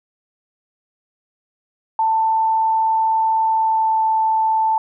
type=tone with pitch glide; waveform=sine; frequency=888 to 882.4 Hz; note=A5 to A5; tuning=+16 to +5 cents; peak=-14 dBFS; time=1.99-4.78 s; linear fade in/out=2 ms; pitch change=-11 cents; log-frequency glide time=3.48-4.06 s; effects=none